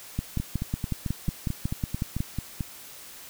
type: two click trains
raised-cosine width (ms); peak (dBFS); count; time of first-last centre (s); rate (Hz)
5; -16 / -14; 11 / 12; 0.4-2.608 / 0.19-2.205; 4.53 / 5.46
effects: white hiss -45 dBFS RMS until 3.29 s